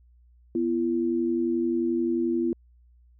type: tone pair together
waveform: sine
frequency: 246.9 / 338.3 Hz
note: B3 / E4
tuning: 0 / +45 cents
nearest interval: perfect fourth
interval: 545 cents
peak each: -27 / -24 dBFS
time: 0.55-2.53 s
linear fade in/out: 2 ms
effects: added 60 Hz sine -54 dBFS peak until 3.19 s